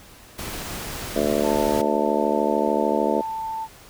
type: noise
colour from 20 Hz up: pink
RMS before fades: -32 dBFS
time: 0.38-1.82 s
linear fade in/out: 10 ms
type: harmonic tone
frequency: 73.4 Hz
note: D2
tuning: in tune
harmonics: 3 / 4 / 5 / 6 / 7 / 8 / 9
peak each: -27 / -27 / -27 / -27 / -27 / -27 / -27 dBFS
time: 1.15-3.22 s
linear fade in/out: 20 ms
type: tone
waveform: sine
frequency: 888 Hz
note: A5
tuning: 16 cents sharp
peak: -26 dBFS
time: 1.42-3.68 s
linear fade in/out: 50 ms
effects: pink hiss -47 dBFS RMS until 3.89 s